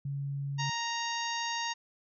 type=tone; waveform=sine; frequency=140 Hz; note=C#3; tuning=18 cents sharp; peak=-32 dBFS; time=0.05-0.7 s; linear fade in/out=5 ms
type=harmonic tone; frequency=932.3 Hz; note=A#5; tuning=in tune; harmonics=1 / 2 / 3 / 4 / 5 / 6 / 7; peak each=-35 / -38 / -40 / -41 / -42 / -43 / -43 dBFS; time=0.58-1.74 s; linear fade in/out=20 ms
effects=none